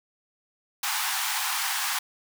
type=high-pass noise; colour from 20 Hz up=pink; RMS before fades=-28 dBFS; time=0.83-1.99 s; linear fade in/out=5 ms; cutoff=770 Hz; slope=96 dB/octave; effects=none